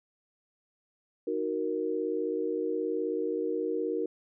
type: chord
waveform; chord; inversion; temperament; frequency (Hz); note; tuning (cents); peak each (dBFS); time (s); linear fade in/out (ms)
sine; D# minor; none; equal; 311.1 / 370 / 466.2; D#4 / F#4 / A#4; 0 / 0 / 0; -34 / -33 / -31; 1.27-4.06; 5
effects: none

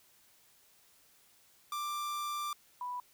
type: tone pair in turn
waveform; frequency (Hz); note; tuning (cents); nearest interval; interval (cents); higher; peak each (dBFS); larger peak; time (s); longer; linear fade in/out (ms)
45% pulse / sine; 1181 / 987.3; D6 / B5; +9 / -1; minor third; 310; first; -35 / -36; first; 1.72-2.53 / 2.81-3; first; 2
effects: white hiss -65 dBFS RMS until 3.13 s

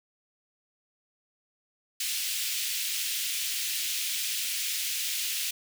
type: high-pass noise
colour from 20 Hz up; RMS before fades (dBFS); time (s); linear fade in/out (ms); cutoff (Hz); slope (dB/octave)
pink; -31; 2-5.51; 5; 2500; 24
effects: none

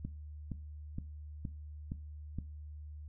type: click train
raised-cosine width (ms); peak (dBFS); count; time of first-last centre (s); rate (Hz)
5; -25; 6; 0.05-2.386; 2.14
effects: noise-tail reverb RT60 0.3 s tail -17 dB re dry + added 75 Hz sine -44 dBFS peak until 3.08 s

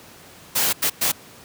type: noise bursts at uneven times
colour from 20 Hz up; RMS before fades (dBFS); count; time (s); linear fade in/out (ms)
white; -20; 3; 0.55-0.73 / 0.82-0.9 / 1.01-1.12; 10
effects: pink hiss -45 dBFS RMS until 1.44 s + high-pass 100 Hz 12 dB/octave

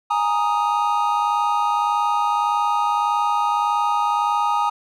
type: chord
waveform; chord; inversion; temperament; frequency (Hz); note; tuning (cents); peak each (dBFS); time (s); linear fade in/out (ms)
triangle; Ab suspended second; none; equal; 830.6 / 932.3 / 1244.5; Ab5 / Bb5 / Eb6; 0 / 0 / 0; -20; 0.1-4.7; 10
effects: none

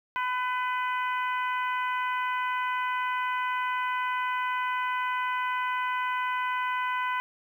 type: harmonic tone with a mistuned harmonic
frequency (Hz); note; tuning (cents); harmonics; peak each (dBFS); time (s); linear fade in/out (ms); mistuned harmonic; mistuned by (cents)
502; B4; +28; 2 / 3 / 4 / 5 / 6; -28 / -33 / -36 / -40 / -44; 0.16-7.2; 0; 5; -18
effects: 10-bit

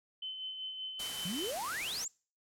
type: tone with tremolo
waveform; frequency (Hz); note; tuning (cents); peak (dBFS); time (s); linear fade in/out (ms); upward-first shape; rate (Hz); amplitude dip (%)
sine; 3053; G7; -46; -37; 0.22-1.51; 5; sine; 5.2; 40
type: noise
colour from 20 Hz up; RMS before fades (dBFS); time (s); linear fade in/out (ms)
white; -41; 0.99-2.05; 10
type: exponential sweep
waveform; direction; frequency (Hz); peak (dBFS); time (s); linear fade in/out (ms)
sine; up; 160 to 7770; -36; 1.25-2.08; 5
effects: noise-tail reverb RT60 0.4 s tail -26 dB re dry + low-pass 12000 Hz 12 dB/octave

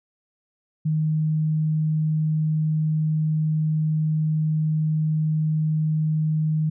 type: tone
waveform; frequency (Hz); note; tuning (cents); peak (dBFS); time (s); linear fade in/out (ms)
sine; 155.56; D#3; 0; -19; 0.85-6.7; 10
effects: none

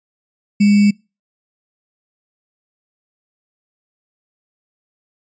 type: tone with sample-and-hold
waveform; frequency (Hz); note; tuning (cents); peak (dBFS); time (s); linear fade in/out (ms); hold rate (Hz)
sine; 205; G#3; -22; -8; 0.6-0.91; 10; 2450
effects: noise-tail reverb RT60 0.3 s tail -26 dB re dry + resampled to 16000 Hz

